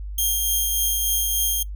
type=tone with tremolo; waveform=5% pulse; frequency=3209 Hz; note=G7; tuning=40 cents sharp; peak=-10 dBFS; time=0.18-1.63 s; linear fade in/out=5 ms; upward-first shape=triangle; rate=3.4 Hz; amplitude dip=30%; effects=noise-tail reverb RT60 0.1 s tail -19 dB re dry + added 50 Hz sine -29 dBFS peak until 1.75 s